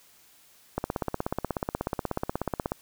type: click train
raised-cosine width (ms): 1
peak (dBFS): -13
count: 33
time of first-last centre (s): 0.78-2.719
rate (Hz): 16.5
effects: white hiss -58 dBFS RMS until 2.81 s